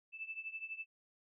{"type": "tone with tremolo", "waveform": "sine", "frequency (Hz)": 2637, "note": "E7", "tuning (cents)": 0, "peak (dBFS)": -38, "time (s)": [0.12, 0.86], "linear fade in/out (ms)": 50, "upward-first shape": "triangle", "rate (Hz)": 12, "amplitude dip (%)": 90, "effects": []}